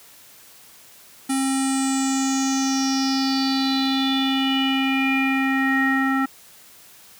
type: tone with low-pass filter sweep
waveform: square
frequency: 267.9 Hz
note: C4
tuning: 41 cents sharp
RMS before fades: -21 dBFS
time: 1.29-6.26 s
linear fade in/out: 10 ms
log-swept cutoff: 10000 to 1600 Hz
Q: 7.2
effects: white hiss -48 dBFS RMS until 7.19 s + high-pass 60 Hz 12 dB/octave